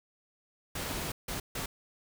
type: noise bursts at uneven times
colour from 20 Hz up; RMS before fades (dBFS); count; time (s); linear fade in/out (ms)
pink; -36; 3; 0.75-1.12 / 1.28-1.4 / 1.55-1.66; 5
effects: none